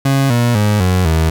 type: tone with pitch steps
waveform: 30% pulse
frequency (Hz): 136.7 / 119.69 / 104.8 / 91.76 / 80.35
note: C#3 / A#2 / G#2 / F#2 / E2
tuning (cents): -24 / +46 / +16 / -14 / -44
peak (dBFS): -8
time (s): 0.05-1.3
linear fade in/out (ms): 5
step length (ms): 250
effects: none